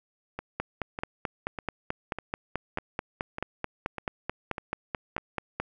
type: two click trains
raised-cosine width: 0.5 ms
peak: -14 / -19 dBFS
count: 24 / 9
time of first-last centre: 0.6-5.6 / 0.39-5.18 s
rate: 4.6 / 1.67 Hz
effects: none